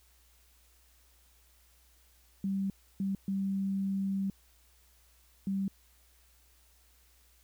sine tone bursts at uneven times, 194.8 Hz, G3, 11 cents flat, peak -29 dBFS, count 4, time 2.44-2.7 / 3-3.15 / 3.28-4.3 / 5.47-5.68 s, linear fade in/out 2 ms, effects added 60 Hz sine -64 dBFS peak until 7.43 s + white hiss -66 dBFS RMS until 7.43 s

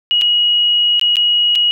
sine tone with dropouts, 2900 Hz, F#7, 35 cents flat, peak -10 dBFS, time 0.11-1.71 s, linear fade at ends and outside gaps 0 ms, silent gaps 0.213-0.219 / 0.996-1.013 / 1.157-1.168 / 1.553-1.557 s, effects none

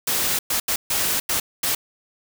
white noise bursts at uneven times, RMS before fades -22 dBFS, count 6, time 0.07-0.39 / 0.5-0.6 / 0.68-0.76 / 0.9-1.2 / 1.29-1.4 / 1.63-1.75 s, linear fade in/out 5 ms, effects none

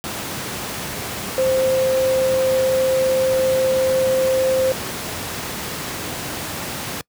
sine tone in noise, 523 Hz, C5, 1 cent flat, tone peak -15 dBFS, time 1.38-4.72 s, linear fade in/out 0 ms, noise pink, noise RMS -27 dBFS, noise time 0.04-7.01 s, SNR +9 dB, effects noise-tail reverb RT60 0.1 s tail -25 dB re dry + high-pass 100 Hz 12 dB/octave

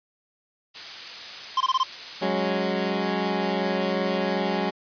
blue noise, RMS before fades -30 dBFS, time 0.74-2.25 s, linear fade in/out 20 ms
square tone bursts, 1046.5 Hz, C6, in tune, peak -19 dBFS, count 5, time 1.57-1.834 s, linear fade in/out 5 ms, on 36 ms, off 21 ms
15% pulse chord, F# suspended second, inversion none, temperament equal, 185 / 207.7 / 277.2 Hz, F#3 / G#3 / C#4, 0 / 0 / 0 cents, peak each -20 / -21 / -25 dBFS, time 2.21-4.71 s, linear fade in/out 20 ms
effects resampled to 11025 Hz

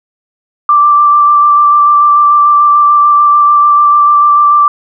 sine tone with vibrato, 1174.7 Hz, D6, in tune, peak -3 dBFS, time 0.69-4.68 s, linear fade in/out 2 ms, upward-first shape square, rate 6.8 Hz, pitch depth 10 cents each way, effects none

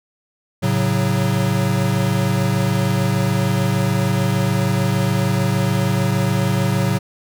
square chord, F# minor, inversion first, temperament equal with one note detuned, 110 / 136.68 / 185 Hz, A2 / C#3 / F#3, 0 / -24 / 0 cents, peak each -21 dBFS, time 0.62-6.99 s, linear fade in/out 20 ms, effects none

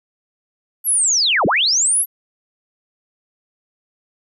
sine linear two-way sweep, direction down then up, 11830 to 124.5 to 11830 Hz, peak -13 dBFS, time 0.84-2.06 s, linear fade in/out 50 ms, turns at 1.46 s, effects none

